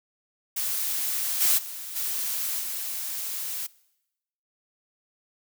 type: noise with level steps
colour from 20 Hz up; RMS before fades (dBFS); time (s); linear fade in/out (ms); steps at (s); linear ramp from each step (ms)
blue; -28 / -21 / -37 / -29 / -32; 0.56-3.67; 10; 1.4 / 1.57 / 1.95 / 2.59; 20
effects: noise-tail reverb RT60 0.9 s tail -22 dB re dry